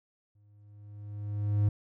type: tone with exponential growth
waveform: triangle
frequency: 103.4 Hz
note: G#2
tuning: 7 cents flat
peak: -19 dBFS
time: 0.35-1.69 s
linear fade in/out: 5 ms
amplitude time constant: 290 ms
effects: none